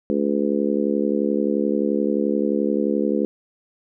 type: harmonic tone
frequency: 71.5 Hz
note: D2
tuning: 46 cents flat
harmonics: 3 / 4 / 5 / 6 / 7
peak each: -23 / -24 / -25 / -26 / -26 dBFS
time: 0.1-3.25 s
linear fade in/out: 0 ms
effects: none